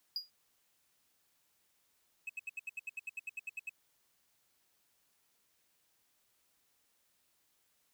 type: tone with exponential decay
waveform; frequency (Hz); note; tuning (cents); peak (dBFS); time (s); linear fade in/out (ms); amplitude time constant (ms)
triangle; 4865; D#8; -40; -30; 0.16-0.3; 1; 29
type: tone bursts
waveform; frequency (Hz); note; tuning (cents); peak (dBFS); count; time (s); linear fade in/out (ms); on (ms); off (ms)
triangle; 2576; E7; -41; -36; 15; 2.27-3.695; 5; 25; 75
effects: white hiss -75 dBFS RMS until 7.93 s